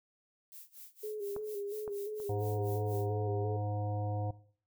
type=noise with tremolo; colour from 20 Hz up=violet; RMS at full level=-49 dBFS; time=0.52-3.06 s; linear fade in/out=0 ms; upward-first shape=sine; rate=4.2 Hz; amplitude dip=95%
type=tone with vibrato; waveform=sine; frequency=415.3 Hz; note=G#4; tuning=in tune; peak=-36 dBFS; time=1.03-3.57 s; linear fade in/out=10 ms; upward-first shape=square; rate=2.9 Hz; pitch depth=47 cents each way
type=clicks; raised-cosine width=1 ms; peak=-29 / -31 / -38 dBFS; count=3; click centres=1.364 / 1.878 / 2.201 s
type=harmonic tone; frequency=103.83 Hz; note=G#2; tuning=in tune; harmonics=1 / 3 / 5 / 7 / 9; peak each=-34 / -46 / -43 / -41 / -51 dBFS; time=2.29-4.31 s; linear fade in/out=5 ms
effects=noise-tail reverb RT60 0.5 s tail -17 dB re dry